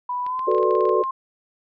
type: tone with pitch glide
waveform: sine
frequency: 987.8 to 1058.7 Hz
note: B5 to C6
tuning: 0 to +20 cents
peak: -23 dBFS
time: 0.09-1.11 s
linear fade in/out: 5 ms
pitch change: +120 cents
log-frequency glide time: 0.24-0.49 s
type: clicks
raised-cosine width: 0.3 ms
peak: -25 dBFS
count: 12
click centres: 0.265 / 0.393 / 0.515 / 0.548 / 0.582 / 0.63 / 0.709 / 0.752 / 0.808 / 0.854 / 0.892 / 1.038 s
type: chord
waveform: sine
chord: B minor seventh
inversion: second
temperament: equal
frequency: 370 / 440 / 493.9 / 587.3 Hz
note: F#4 / A4 / B4 / D5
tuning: 0 / 0 / 0 / 0 cents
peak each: -21 / -21 / -24 / -25 dBFS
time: 0.47-1.03 s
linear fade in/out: 10 ms
effects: none